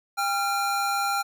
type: tone pair together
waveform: square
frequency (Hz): 801.2 / 1377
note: G5 / F6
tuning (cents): +38 / -25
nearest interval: major sixth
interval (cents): 937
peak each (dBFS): -27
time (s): 0.17-1.23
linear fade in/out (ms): 20
effects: none